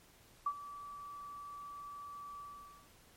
sine tone with ADSR envelope, 1154 Hz, D6, 31 cents flat, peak -29 dBFS, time 0.46-2.89 s, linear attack 6 ms, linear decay 61 ms, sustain -16 dB, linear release 500 ms, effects pink hiss -63 dBFS RMS until 3.16 s + MP3 64 kbps

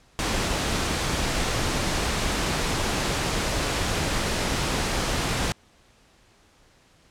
pink noise, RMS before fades -25 dBFS, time 0.19-5.52 s, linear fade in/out 0 ms, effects pink hiss -58 dBFS RMS until 7.1 s + low-pass 8000 Hz 12 dB/octave

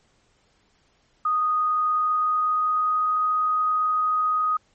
sine tone with pitch glide, 1241 to 1249.6 Hz, D#6 to D#6, -5 to +7 cents, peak -19 dBFS, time 1.25-4.57 s, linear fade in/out 5 ms, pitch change +12 cents, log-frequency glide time 1.88-3.2 s, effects pink hiss -64 dBFS RMS until 4.74 s + MP3 32 kbps

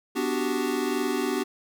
square chord, G major seventh, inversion first, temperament equal with one note detuned, 249.8 / 293.7 / 370 / 392 Hz, B3 / D4 / F#4 / G4, +20 / 0 / 0 / 0 cents, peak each -31 dBFS, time 0.15-1.44 s, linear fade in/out 20 ms, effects none

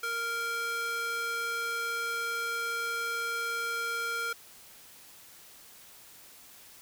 square tone with high-pass filter, 464.4 Hz, A#4, 7 cents flat, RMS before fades -33 dBFS, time 0.03-4.33 s, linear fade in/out 5 ms, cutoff 1100 Hz, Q 2.6, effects white hiss -53 dBFS RMS until 6.81 s

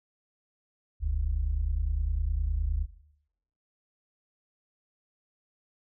sine tone pair together, 43.66 / 73.42 Hz, F1 / D2, 0 / 0 cents, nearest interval major sixth, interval 900 cents, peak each -27 dBFS, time 1-2.87 s, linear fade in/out 50 ms, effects noise-tail reverb RT60 0.8 s tail -19 dB re dry + tanh soft clip ceiling -20 dBFS

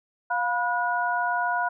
sine tone cluster, 707 / 979 / 1452 Hz, F5 / B5 / F#6, +21 / -15 / -33 cents, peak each -27 dBFS, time 0.3-1.69 s, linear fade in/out 10 ms, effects none

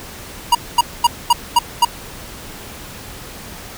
square tone bursts, 953 Hz, A#5, 38 cents sharp, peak -8 dBFS, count 6, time 0.52-1.85 s, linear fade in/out 5 ms, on 30 ms, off 230 ms, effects pink hiss -34 dBFS RMS until 3.77 s

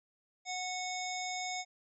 harmonic tone with a mistuned harmonic, 734 Hz, F#5, 14 cents flat, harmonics 1 / 3 / 5 / 7 / 9 / 10, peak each -39 / -41 / -45 / -46 / -44 / -49 dBFS, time 0.45-1.65 s, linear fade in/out 50 ms, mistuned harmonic 10, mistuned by -16 cents, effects none

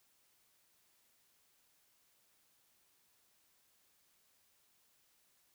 silence, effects white hiss -73 dBFS RMS until 5.54 s

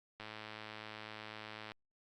click train, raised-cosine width 0.3 ms, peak -30 dBFS, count 165, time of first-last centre 0.2-1.719 s, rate 108 Hz, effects Opus 48 kbps

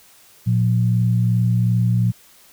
sine tone pair together, 116.54 / 179.25 Hz, A#2 / F3, 0 / +45 cents, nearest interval perfect fifth, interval 745 cents, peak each -15 / -21 dBFS, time 0.46-2.12 s, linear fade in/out 20 ms, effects white hiss -50 dBFS RMS until 2.52 s

